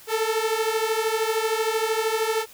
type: beating tone pair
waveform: sawtooth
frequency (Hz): 436.6 / 449.6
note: A4 / A4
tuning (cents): -13 / +37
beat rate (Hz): 13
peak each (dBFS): -21 / -21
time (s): 0.07-2.46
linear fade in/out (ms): 50
effects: white hiss -48 dBFS RMS until 2.53 s